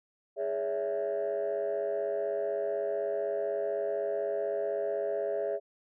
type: chord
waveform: sine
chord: C# minor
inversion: second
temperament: equal with one note detuned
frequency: 415.3 / 563.4 / 659.3 Hz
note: G#4 / C#5 / E5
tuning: 0 / +28 / 0 cents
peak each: -32 dBFS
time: 0.36-5.6 s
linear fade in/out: 50 ms
effects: tanh soft clip ceiling -24 dBFS